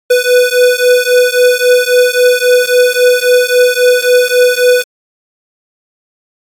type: beating tone pair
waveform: square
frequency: 493.9 / 497.6 Hz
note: B4 / B4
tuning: 0 / +13 cents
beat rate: 3.7 Hz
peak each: -10 dBFS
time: 0.1-4.84 s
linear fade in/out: 10 ms
effects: AAC 64 kbps